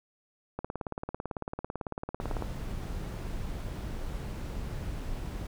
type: click train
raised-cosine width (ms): 1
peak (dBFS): -20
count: 34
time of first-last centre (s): 0.59-2.423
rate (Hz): 18
type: noise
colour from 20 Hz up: brown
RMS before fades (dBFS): -36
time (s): 2.2-5.47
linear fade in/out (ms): 5
effects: none